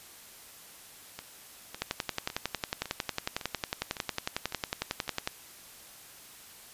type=two click trains; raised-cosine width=0.2 ms; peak=-21 / -12 dBFS; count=8 / 39; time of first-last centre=1.19-5.079 / 1.82-5.275 s; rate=1.8 / 11 Hz; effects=white hiss -51 dBFS RMS until 6.73 s + resampled to 32000 Hz